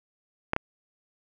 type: clicks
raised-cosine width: 0.5 ms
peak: -9 dBFS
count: 2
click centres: 0.534 / 0.564 s
effects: none